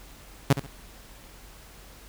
sawtooth tone with echo, 138.4 Hz, C#3, 2 cents flat, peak -11 dBFS, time 0.5-0.53 s, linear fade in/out 5 ms, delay 68 ms, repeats 2, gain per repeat -12 dB, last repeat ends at 0.666 s, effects added 46 Hz sine -50 dBFS peak until 2.08 s + pink hiss -50 dBFS RMS until 2.08 s

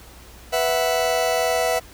40% pulse chord, B suspended fourth, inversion none, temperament just, 493.9 / 658.5 / 740.8 Hz, B4 / E5 / F#5, 0 / -2 / +2 cents, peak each -23 / -21 / -24 dBFS, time 0.52-1.8 s, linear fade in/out 20 ms, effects added 60 Hz sine -46 dBFS peak until 1.93 s + pink hiss -46 dBFS RMS until 1.93 s

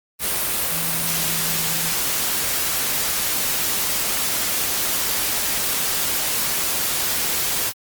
sine tone in noise, 164.7 Hz, E3, 1 cent flat, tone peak -32 dBFS, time 0.69-1.95 s, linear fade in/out 50 ms, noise white, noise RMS -22 dBFS, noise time 0.19-7.73 s, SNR -13 dB, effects Opus 32 kbps

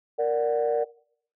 sine chord, Bb augmented, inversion none, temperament equal, 466.2 / 587.3 / 740 Hz, Bb4 / D5 / F#5, 0 / 0 / 0 cents, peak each -23 / -25 / -29 dBFS, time 0.18-0.85 s, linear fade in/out 20 ms, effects noise-tail reverb RT60 0.6 s tail -21 dB re dry + tanh soft clip ceiling -15 dBFS

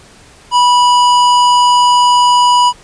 sine tone with tanh clipping, 980 Hz, B5, 14 cents flat, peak -8 dBFS, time 0.51-2.73 s, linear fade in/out 50 ms, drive 18 dB, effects pink hiss -41 dBFS RMS until 2.83 s + resampled to 22050 Hz

